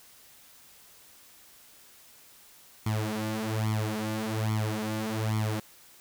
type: tone with flanger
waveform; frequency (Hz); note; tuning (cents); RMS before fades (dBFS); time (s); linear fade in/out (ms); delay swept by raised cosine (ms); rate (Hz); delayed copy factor
sawtooth; 108.7; A2; -21; -30; 2.86-5.6; 5; 0.9 to 5.8; 1.2; +1
effects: white hiss -55 dBFS RMS until 6 s